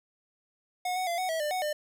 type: tone with pitch steps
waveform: square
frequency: 727 / 742 / 686 / 742 / 648 / 597 / 740 / 601 Hz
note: F#5 / F#5 / F5 / F#5 / E5 / D5 / F#5 / D5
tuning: -31 / +5 / -31 / +5 / -30 / +28 / 0 / +40 cents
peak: -29 dBFS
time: 0.85-1.73 s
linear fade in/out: 5 ms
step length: 110 ms
effects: 11-bit